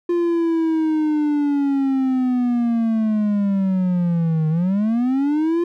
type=linear two-way sweep; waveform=triangle; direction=down then up; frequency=349.2 to 154.6 to 349.2 Hz; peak=-14 dBFS; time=0.09-5.64 s; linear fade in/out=5 ms; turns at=4.49 s; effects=none